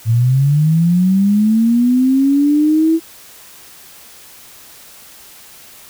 sine linear sweep, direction up, 110 to 329.6 Hz, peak -9 dBFS, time 0.05-3 s, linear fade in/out 50 ms, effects white hiss -40 dBFS RMS until 5.89 s

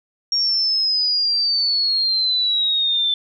sine exponential sweep, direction down, 5580 to 3520 Hz, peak -16 dBFS, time 0.32-3.14 s, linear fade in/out 2 ms, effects none

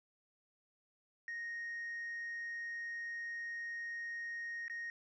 sine tone with dropouts, 1864.7 Hz, A#6, in tune, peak -38 dBFS, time 1.28-4.9 s, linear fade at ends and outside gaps 1 ms, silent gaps 4.681-4.698 s, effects tanh soft clip ceiling -38 dBFS

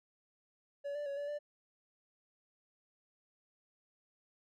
triangle tone with pitch steps, 568 / 586 / 560 / 576 / 588 Hz, C#5 / D5 / C#5 / D5 / D5, +42 / -4 / +18 / -34 / +2 cents, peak -35 dBFS, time 0.84-1.39 s, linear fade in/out 20 ms, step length 110 ms, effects none

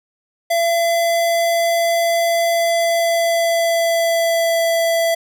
square tone with pitch glide, 676 to 666.3 Hz, E5 to E5, +43 to +18 cents, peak -15 dBFS, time 0.5-5.15 s, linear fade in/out 10 ms, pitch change -25 cents, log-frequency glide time 2.54-4.62 s, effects none

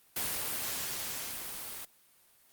white noise with level ramp, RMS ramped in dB -33 to -42 dBFS, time 0.16-1.85 s, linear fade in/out 5 ms, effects white hiss -64 dBFS RMS until 2.52 s + Opus 32 kbps

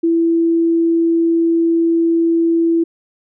sine tone, 332.8 Hz, E4, 17 cents sharp, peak -11 dBFS, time 0.03-2.84 s, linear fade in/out 10 ms, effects none

